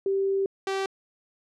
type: tone pair in turn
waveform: sine / sawtooth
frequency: 390.3 / 387.6 Hz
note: G4 / G4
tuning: -8 / -20 cents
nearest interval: unison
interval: 12 cents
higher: first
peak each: -22 dBFS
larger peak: neither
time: 0.06-0.46 / 0.67-0.86 s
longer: first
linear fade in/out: 2 ms
effects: low-pass 6000 Hz 12 dB/octave